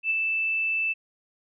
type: tone with ADSR envelope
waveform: sine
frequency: 2642 Hz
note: E7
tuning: 3 cents sharp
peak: -20 dBFS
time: 0.03-0.94 s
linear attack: 72 ms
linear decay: 19 ms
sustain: -3 dB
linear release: 24 ms
effects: none